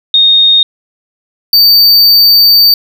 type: tone pair in turn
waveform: sine / square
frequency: 3700 / 4600 Hz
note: A#7 / D8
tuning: -14 / -37 cents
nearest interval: major third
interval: 377 cents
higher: second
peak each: -3 dBFS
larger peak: neither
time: 0.14-0.63 / 1.53-2.74 s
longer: second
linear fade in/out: 2 ms
effects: none